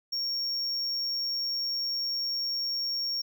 triangle tone, 5530 Hz, F8, 18 cents flat, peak -27 dBFS, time 0.12-3.22 s, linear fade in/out 10 ms, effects none

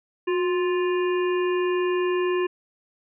harmonic tone with a mistuned harmonic, 349.2 Hz, F4, in tune, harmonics 1 / 3 / 5 / 7 / 8, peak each -21 / -31 / -35 / -38 / -39 dBFS, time 0.27-2.47 s, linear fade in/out 10 ms, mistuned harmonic 1, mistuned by +63 cents, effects none

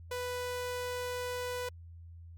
sawtooth tone, 494.9 Hz, B4, 4 cents sharp, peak -31 dBFS, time 0.11-1.69 s, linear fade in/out 5 ms, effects added 84 Hz sine -47 dBFS peak until 2.37 s + Opus 48 kbps

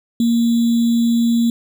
sine tone with sample-and-hold, 233.1 Hz, A#3, in tune, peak -12 dBFS, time 0.2-1.5 s, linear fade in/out 2 ms, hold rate 3675 Hz, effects none

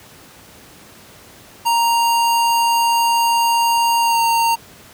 square tone with pitch glide, 932.3 to 922.1 Hz, A#5 to A#5, 0 to -19 cents, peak -14 dBFS, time 1.65-4.56 s, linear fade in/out 20 ms, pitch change -19 cents, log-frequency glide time 4.01-4.2 s, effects pink hiss -43 dBFS RMS until 4.93 s + high-pass 80 Hz 12 dB/octave

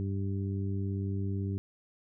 harmonic tone, 98 Hz, G2, in tune, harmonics 1 / 2 / 3 / 4, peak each -31 / -37 / -41 / -43 dBFS, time 0-1.58 s, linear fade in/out 0 ms, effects none

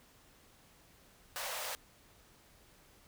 pink high-pass noise, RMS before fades -40 dBFS, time 1.36-1.75 s, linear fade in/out 0 ms, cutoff 480 Hz, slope 96 dB/octave, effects pink hiss -63 dBFS RMS until 3.07 s

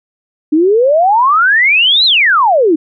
sine exponential two-way sweep, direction up then down, 293.7 to 4186 to 293.7 Hz, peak -6 dBFS, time 0.52-2.76 s, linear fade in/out 10 ms, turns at 2.05 s, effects none

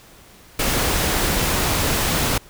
pink noise, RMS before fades -20 dBFS, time 0.59-2.38 s, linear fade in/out 5 ms, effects pink hiss -47 dBFS RMS until 2.49 s

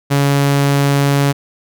sawtooth tone, 140.8 Hz, C#3, 27 cents sharp, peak -7 dBFS, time 0.1-1.33 s, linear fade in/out 20 ms, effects none

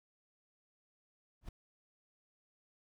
brown noise with exponential growth, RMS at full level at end -38 dBFS, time 1.41-1.49 s, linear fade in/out 5 ms, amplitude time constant 17 ms, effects none

